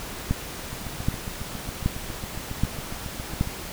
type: two click trains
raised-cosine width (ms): 5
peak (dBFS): -9 / -21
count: 5 / 21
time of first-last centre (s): 0.31-3.411 / 0.73-3.473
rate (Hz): 1.29 / 7.29
effects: pink hiss -36 dBFS RMS until 3.72 s